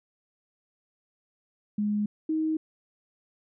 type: tone pair in turn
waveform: sine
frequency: 208.4 / 315 Hz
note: G#3 / D#4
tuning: +6 / +21 cents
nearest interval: perfect fifth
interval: 715 cents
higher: second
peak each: -24 dBFS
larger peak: neither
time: 1.78-2.06 / 2.29-2.57 s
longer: neither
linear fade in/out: 5 ms
effects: none